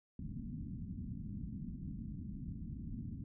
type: low-pass noise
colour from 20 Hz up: white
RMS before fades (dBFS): -44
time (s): 0.19-3.24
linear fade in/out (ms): 2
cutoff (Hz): 250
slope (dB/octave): 48
effects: none